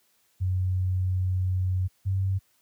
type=tone pair in turn; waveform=sine; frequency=92.5 / 95.92 Hz; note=F#2 / G2; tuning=0 / -37 cents; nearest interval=minor second; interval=63 cents; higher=second; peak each=-22 dBFS; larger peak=neither; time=0.4-1.88 / 2.05-2.39 s; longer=first; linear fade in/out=20 ms; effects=white hiss -67 dBFS RMS until 2.61 s + high-pass 60 Hz 12 dB/octave